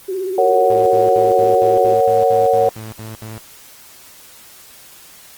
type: tone with vibrato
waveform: sine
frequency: 376.1 Hz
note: F#4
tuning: 28 cents sharp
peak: -19 dBFS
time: 0.08-1.94 s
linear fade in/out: 10 ms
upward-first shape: sine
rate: 16 Hz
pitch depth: 65 cents each way
type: chord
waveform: sine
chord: F# major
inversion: first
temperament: just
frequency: 462.5 / 555 / 740 Hz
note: A#4 / C#5 / F#5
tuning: -14 / +2 / 0 cents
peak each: -15 dBFS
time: 0.38-2.69 s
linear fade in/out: 2 ms
type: tone bursts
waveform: sawtooth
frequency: 109.7 Hz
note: A2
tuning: 5 cents flat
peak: -25 dBFS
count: 12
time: 0.7-3.379 s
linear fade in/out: 0 ms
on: 160 ms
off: 69 ms
effects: white hiss -42 dBFS RMS until 5.37 s + Opus 24 kbps